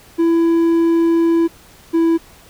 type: tone pair in turn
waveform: triangle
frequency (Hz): 333.3 / 330.6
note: E4 / E4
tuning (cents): +19 / +5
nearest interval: unison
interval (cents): 14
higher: first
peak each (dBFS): -9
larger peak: neither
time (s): 0.18-1.48 / 1.93-2.18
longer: first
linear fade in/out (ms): 20
effects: pink hiss -45 dBFS RMS until 2.49 s